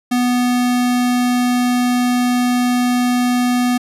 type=tone; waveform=square; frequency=246.5 Hz; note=B3; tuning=3 cents flat; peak=-14 dBFS; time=0.11-3.78 s; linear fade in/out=10 ms; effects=resampled to 32000 Hz